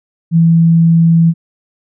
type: tone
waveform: sine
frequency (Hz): 165.8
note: E3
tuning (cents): +10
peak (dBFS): -5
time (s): 0.31-1.34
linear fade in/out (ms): 50
effects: none